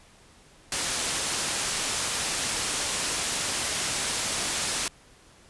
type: low-pass noise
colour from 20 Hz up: white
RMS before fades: -29 dBFS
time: 0.72-4.88 s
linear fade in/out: 2 ms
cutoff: 10000 Hz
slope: 24 dB/octave
effects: pink hiss -55 dBFS RMS until 5.49 s + resampled to 24000 Hz